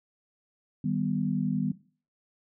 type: chord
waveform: sine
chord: Eb augmented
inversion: none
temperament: equal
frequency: 155.56 / 196 / 246.9 Hz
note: Eb3 / G3 / B3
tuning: 0 / 0 / 0 cents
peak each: -30 dBFS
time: 0.84-1.72 s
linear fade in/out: 5 ms
effects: noise-tail reverb RT60 0.4 s tail -17 dB re dry